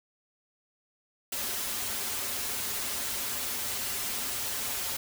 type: noise with comb filter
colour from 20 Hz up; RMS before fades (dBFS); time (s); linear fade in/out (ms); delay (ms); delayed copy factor
white; -33; 1.32-4.97; 5; 6.2; -0.95
effects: none